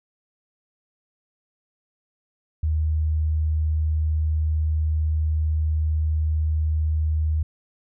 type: tone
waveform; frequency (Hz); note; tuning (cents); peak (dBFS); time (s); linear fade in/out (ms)
sine; 77.78; D#2; 0; -19; 2.63-7.43; 5
effects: none